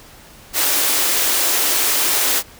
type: high-pass noise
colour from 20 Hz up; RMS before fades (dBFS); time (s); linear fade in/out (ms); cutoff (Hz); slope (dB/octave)
white; -17; 0.53-2.43; 50; 260; 96
effects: pink hiss -43 dBFS RMS until 2.59 s